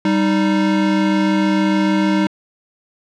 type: tone pair together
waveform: square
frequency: 195.5 / 310.3 Hz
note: G3 / D#4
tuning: -4 / -5 cents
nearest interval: minor sixth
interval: 799 cents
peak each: -17 dBFS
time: 0.05-2.27 s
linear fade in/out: 2 ms
effects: low-pass 4000 Hz 12 dB/octave